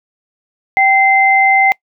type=tone pair together; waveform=sine; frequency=777 / 2074 Hz; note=G5 / C7; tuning=-16 / -16 cents; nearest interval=octave + perfect fourth; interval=1700 cents; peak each=-10 dBFS; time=0.77-1.72 s; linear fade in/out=0 ms; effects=noise-tail reverb RT60 0.1 s tail -24 dB re dry